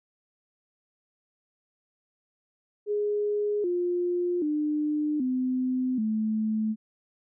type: tone with pitch steps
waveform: sine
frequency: 415.3 / 353.3 / 300.5 / 255.6 / 217.5 Hz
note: G#4 / F4 / D4 / C4 / A3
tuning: 0 / +20 / +40 / -40 / -20 cents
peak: -24 dBFS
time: 2.86-6.76 s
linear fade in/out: 50 ms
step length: 780 ms
effects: none